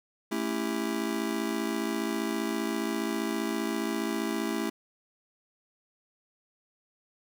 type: chord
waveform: square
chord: A dominant seventh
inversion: none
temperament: just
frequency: 220 / 275 / 330 / 396 Hz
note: A3 / C#4 / E4 / G4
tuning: 0 / -14 / +2 / +18 cents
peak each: -34 / -36 / -34 / -37 dBFS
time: 0.31-4.7 s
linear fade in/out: 10 ms
effects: none